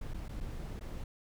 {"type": "noise with dropouts", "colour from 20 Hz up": "brown", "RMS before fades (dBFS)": -40, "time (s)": [0.01, 1.04], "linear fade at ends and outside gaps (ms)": 5, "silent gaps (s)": [[0.137, 0.142], [0.283, 0.291], [0.404, 0.408], [0.795, 0.809]], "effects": []}